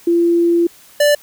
sine / square tone pair in turn, 341.3 / 586.6 Hz, F4 / D5, -40 / -2 cents, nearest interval major sixth, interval 938 cents, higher second, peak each -10 dBFS, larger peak neither, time 0.07-0.67 / 1-1.15 s, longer first, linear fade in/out 5 ms, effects white hiss -45 dBFS RMS until 1.22 s

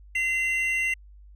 triangle tone pair together, 2056 / 2744 Hz, C7 / F7, -31 / -31 cents, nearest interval perfect fourth, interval 500 cents, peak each -23 / -26 dBFS, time 0.15-0.94 s, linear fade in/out 5 ms, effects added 50 Hz sine -46 dBFS peak until 1.35 s

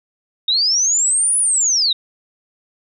sine linear two-way sweep, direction up then down, 3678 to 9980 to 3678 Hz, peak -13 dBFS, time 0.48-1.93 s, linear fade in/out 5 ms, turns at 1.38 s, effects none

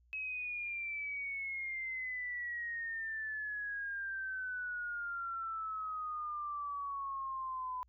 sine exponential sweep, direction down, 2567 to 1001 Hz, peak -37 dBFS, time 0.13-7.83 s, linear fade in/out 0 ms, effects added 60 Hz sine -65 dBFS peak until 7.88 s

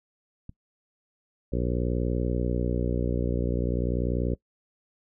click, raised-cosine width 5 ms, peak -27 dBFS, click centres 0.494 s
harmonic tone, 60.4 Hz, B1, 38 cents flat, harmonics 1 / 2 / 3 / 4 / 5 / 6 / 7 / 8 / 9, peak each -28 / -31 / -33 / -34 / -35 / -36 / -36 / -37 / -38 dBFS, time 1.52-4.35 s, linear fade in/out 10 ms
effects noise-tail reverb RT60 0.1 s tail -23 dB re dry

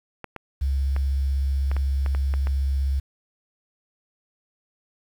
clicks, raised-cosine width 0.5 ms, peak -19 dBFS, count 9, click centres 0.243 / 0.363 / 0.964 / 1.715 / 1.766 / 2.062 / 2.149 / 2.339 / 2.471 s
sine tone with vibrato, 68.2 Hz, C#2, 28 cents flat, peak -20 dBFS, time 0.61-3 s, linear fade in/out 10 ms, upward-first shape triangle, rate 16 Hz, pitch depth 18 cents each way
effects 8-bit

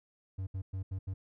triangle tone bursts at uneven times, 95 Hz, F#2, 46 cents sharp, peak -32 dBFS, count 5, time 0.38-0.47 / 0.54-0.62 / 0.73-0.83 / 0.91-0.99 / 1.07-1.14 s, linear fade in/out 10 ms, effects none

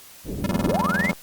white low-pass noise, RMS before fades -29 dBFS, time 0.24-0.78 s, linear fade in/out 50 ms, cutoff 350 Hz, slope 24 dB/octave
square tone bursts, 193.6 Hz, G3, 21 cents flat, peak -20 dBFS, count 14, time 0.44-1.114 s, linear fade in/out 2 ms, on 24 ms, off 26 ms
click train, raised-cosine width 1 ms, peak -17 dBFS, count 54, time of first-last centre 0.51-1.131 s, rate 85.4 Hz
sine linear sweep, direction up, 191.1 to 2213 Hz, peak -22 dBFS, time 0.64-1.11 s, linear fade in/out 10 ms
effects white hiss -46 dBFS RMS until 1.22 s + Opus 48 kbps

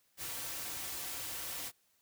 white noise with comb filter, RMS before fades -41 dBFS, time 0.17-1.72 s, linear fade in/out 50 ms, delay 4.8 ms, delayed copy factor -0.5, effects white hiss -73 dBFS RMS until 2.01 s

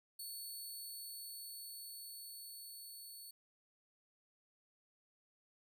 10% pulse tone with level ramp, 4435 Hz, C#8, in tune, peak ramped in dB -38 to -44 dBFS, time 0.19-3.31 s, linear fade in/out 5 ms, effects none

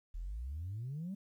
sine exponential sweep, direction up, 38.25 to 203.7 Hz, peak -37 dBFS, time 0.14-1.15 s, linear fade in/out 10 ms, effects tanh soft clip ceiling -35 dBFS + 12-bit

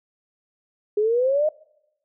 sine exponential sweep, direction up, 410 to 628 Hz, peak -17 dBFS, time 0.97-1.49 s, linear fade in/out 5 ms, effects noise-tail reverb RT60 0.8 s tail -23 dB re dry

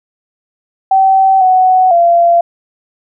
sine tone with pitch steps, 769 / 744 / 686 Hz, G5 / F#5 / F5, -33 / +9 / -31 cents, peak -5 dBFS, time 0.91-2.41 s, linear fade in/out 5 ms, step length 500 ms, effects none

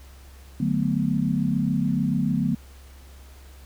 sine chord, B minor seventh, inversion first, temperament equal with one note detuned, 149.66 / 185 / 220 / 246.9 Hz, D3 / F#3 / A3 / B3, +33 / 0 / 0 / 0 cents, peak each -26 dBFS, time 0.6-2.55 s, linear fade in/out 5 ms, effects added 67 Hz sine -44 dBFS peak until 3.65 s + pink hiss -53 dBFS RMS until 3.65 s

